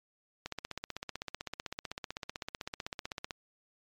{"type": "click train", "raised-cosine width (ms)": 0.2, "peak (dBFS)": -20, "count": 46, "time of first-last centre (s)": [0.46, 3.308], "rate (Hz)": 15.8, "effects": ["MP3 96 kbps"]}